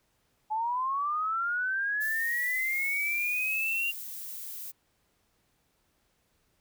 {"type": "linear sweep", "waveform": "sine", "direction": "up", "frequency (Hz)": [849, 2794], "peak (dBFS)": -27, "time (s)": [0.5, 3.92], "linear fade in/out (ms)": 20}
{"type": "noise", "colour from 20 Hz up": "violet", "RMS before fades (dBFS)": -40, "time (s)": [2, 4.72], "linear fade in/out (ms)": 20}
{"effects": ["pink hiss -72 dBFS RMS until 6.6 s"]}